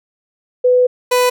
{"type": "tone pair in turn", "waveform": ["sine", "30% pulse"], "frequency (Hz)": [498.9, 496.9], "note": ["B4", "B4"], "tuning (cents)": [17, 11], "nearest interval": "unison", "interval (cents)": 6, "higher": "first", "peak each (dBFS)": [-8, -8], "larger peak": "neither", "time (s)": [[0.64, 0.87], [1.11, 1.3]], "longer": "first", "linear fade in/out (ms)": 10, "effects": []}